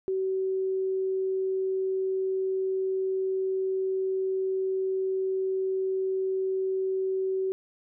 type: tone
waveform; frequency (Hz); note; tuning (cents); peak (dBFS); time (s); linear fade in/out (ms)
sine; 380; F#4; +46; -25; 0.08-7.52; 0
effects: none